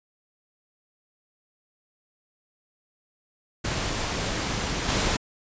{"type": "noise with level steps", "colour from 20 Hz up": "pink", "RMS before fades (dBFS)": [-28, -24], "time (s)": [3.64, 5.17], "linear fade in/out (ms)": 10, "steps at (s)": 4.88, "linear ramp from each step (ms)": 5, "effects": ["resampled to 16000 Hz"]}